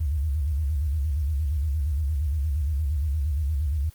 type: tone with vibrato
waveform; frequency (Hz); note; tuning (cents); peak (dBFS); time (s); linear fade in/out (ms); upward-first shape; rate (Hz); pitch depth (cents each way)
sine; 73.42; D2; 0; -22; 0-3.9; 10; square; 8.6; 130
effects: white hiss -55 dBFS RMS until 3.94 s + Opus 24 kbps